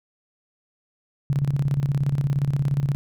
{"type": "tone with tremolo", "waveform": "sine", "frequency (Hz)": 140.2, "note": "C#3", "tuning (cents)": 20, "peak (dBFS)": -17, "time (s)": [1.3, 2.95], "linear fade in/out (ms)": 0, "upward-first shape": "square", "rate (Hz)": 17, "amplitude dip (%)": 65, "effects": []}